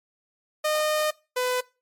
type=tone pair in turn; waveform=sawtooth; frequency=612 / 501.1 Hz; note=D#5 / B4; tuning=-29 / +25 cents; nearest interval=minor third; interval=346 cents; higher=first; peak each=-18 / -19 dBFS; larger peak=first; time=0.64-1.11 / 1.36-1.61 s; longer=first; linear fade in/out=10 ms; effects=noise-tail reverb RT60 0.3 s tail -22 dB re dry + MP3 64 kbps